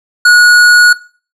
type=tone with hard clipping; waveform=sine; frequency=1455 Hz; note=F#6; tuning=29 cents flat; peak=-4 dBFS; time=0.25-0.93 s; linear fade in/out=5 ms; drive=18 dB; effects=noise-tail reverb RT60 0.4 s tail -19 dB re dry + low-pass 10000 Hz 12 dB/octave